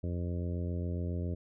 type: harmonic tone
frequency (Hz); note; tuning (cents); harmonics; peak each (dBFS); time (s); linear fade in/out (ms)
87.31; F2; 0; 1 / 2 / 3 / 4 / 5 / 6 / 7; -33 / -39 / -43 / -45 / -47 / -49 / -50; 0.03-1.35; 10
effects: none